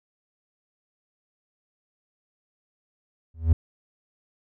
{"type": "tone with exponential growth", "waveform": "triangle", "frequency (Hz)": 81.2, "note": "E2", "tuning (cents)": -26, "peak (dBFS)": -9, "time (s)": [3.34, 3.53], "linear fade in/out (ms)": 5, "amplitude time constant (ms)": 41, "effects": []}